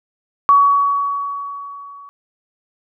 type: tone with level ramp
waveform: sine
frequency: 1128 Hz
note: C#6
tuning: 30 cents sharp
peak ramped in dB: -6 to -36 dBFS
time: 0.49-2.09 s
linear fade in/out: 0 ms
effects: none